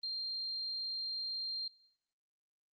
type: tone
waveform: sine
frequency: 4186 Hz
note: C8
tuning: in tune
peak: -36 dBFS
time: 0.03-1.68 s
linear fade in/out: 5 ms
effects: noise-tail reverb RT60 0.9 s tail -23 dB re dry + Opus 24 kbps